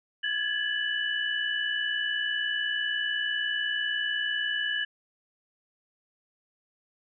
sine tone cluster, 1662 / 1722 / 2968 Hz, G#6 / A6 / F#7, +1 / -38 / +5 cents, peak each -31 dBFS, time 0.23-4.85 s, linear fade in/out 10 ms, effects none

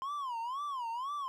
triangle tone with vibrato, 1034 Hz, C6, 21 cents flat, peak -33 dBFS, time 0.02-1.28 s, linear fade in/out 0 ms, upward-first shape sine, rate 2 Hz, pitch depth 220 cents each way, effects none

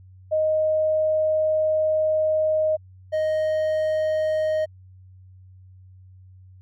sine / triangle tone pair in turn, 623 / 623 Hz, D#5 / D#5, +2 / +2 cents, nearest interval unison, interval 0 cents, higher neither, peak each -18 dBFS, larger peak neither, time 0.31-2.77 / 3.12-4.66 s, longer first, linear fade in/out 20 ms, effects added 93 Hz sine -45 dBFS peak until 6.61 s

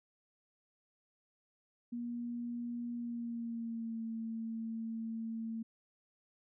sine tone with pitch glide, 238.5 to 225.6 Hz, A#3 to A3, +40 to +44 cents, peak -37 dBFS, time 1.92-5.63 s, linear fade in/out 10 ms, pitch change -96 cents, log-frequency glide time 2.94-4.03 s, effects none

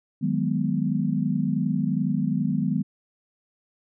sine chord, G# minor seventh, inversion second, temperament equal, 155.56 / 185 / 207.7 / 246.9 Hz, D#3 / F#3 / G#3 / B3, 0 / 0 / 0 / 0 cents, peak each -27 dBFS, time 0.21-2.83 s, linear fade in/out 20 ms, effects none

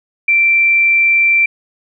sine tone, 2349 Hz, D7, in tune, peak -8 dBFS, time 0.28-1.46 s, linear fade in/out 5 ms, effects none

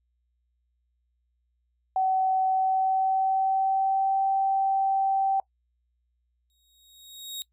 sine tone with pitch glide, 758 to 776.6 Hz, F#5 to G5, +42 to -16 cents, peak -21 dBFS, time 1.96-5.4 s, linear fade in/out 2 ms, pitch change +42 cents, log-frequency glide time 2.45-4.23 s
sawtooth tone with exponential growth, 3767 Hz, A#7, 17 cents sharp, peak -28 dBFS, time 6.5-7.42 s, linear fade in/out 0 ms, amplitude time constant 200 ms
effects noise-tail reverb RT60 0.1 s tail -22 dB re dry + added 60 Hz sine -70 dBFS peak until 7.52 s

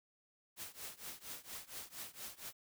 white noise with tremolo, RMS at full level -45 dBFS, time 0.56-2.53 s, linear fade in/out 50 ms, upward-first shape triangle, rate 4.3 Hz, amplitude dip 95%, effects none

